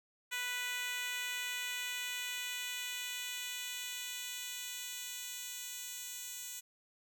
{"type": "tone with high-pass filter sweep", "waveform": "10% pulse", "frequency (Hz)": 493.9, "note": "B4", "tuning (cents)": 0, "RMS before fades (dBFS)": -41, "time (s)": [0.31, 6.61], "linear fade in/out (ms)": 20, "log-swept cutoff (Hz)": [1800, 5600], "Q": 1, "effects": []}